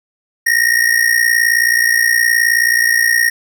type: ring-modulated tone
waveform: square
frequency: 1864.7 Hz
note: A#6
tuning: in tune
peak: -8 dBFS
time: 0.46-3.3 s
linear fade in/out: 10 ms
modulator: 29.5 Hz
effects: none